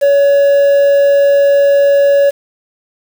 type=tone with quantisation; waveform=triangle; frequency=563 Hz; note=C#5; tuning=27 cents sharp; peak=-4 dBFS; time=0.01-2.31 s; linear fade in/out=20 ms; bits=5; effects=none